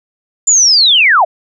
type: linear sweep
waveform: sine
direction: down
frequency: 7220 to 587.3 Hz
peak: -5 dBFS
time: 0.47-1.25 s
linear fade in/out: 10 ms
effects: none